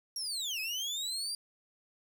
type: linear two-way sweep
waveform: 30% pulse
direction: down then up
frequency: 5670 to 2503 to 4801 Hz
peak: -31 dBFS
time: 0.16-1.35 s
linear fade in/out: 2 ms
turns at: 0.6 s
effects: none